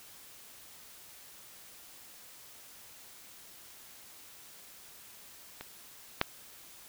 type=clicks; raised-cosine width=0.3 ms; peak=-25 / -9 dBFS; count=2; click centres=5.61 / 6.214 s; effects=white hiss -53 dBFS RMS until 6.88 s